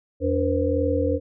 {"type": "tone cluster", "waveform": "sine", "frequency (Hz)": [85.4, 288.3, 476.8, 519], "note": ["F2", "D4", "A#4", "C5"], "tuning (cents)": [-38, -32, 39, -14], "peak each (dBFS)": -25, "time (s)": [0.2, 1.2], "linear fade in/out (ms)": 50, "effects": []}